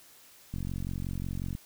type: click train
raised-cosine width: 5 ms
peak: -23 dBFS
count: 47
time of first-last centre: 0.54-1.551 s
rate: 45.5 Hz
effects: white hiss -56 dBFS RMS until 1.65 s